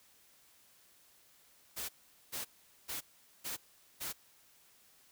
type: noise bursts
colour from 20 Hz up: white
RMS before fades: -40 dBFS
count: 5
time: 1.76-4.13 s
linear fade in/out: 20 ms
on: 130 ms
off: 430 ms
effects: white hiss -65 dBFS RMS until 5.11 s